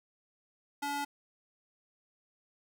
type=tone with high-pass filter; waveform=square; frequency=285.8 Hz; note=D4; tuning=47 cents flat; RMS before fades=-35 dBFS; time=0.82-1.05 s; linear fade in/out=10 ms; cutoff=620 Hz; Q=2.2; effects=none